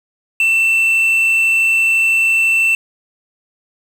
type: tone with quantisation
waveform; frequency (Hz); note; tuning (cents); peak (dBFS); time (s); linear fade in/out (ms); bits
triangle; 2677; E7; +26; -9; 0.4-2.75; 2; 6
effects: none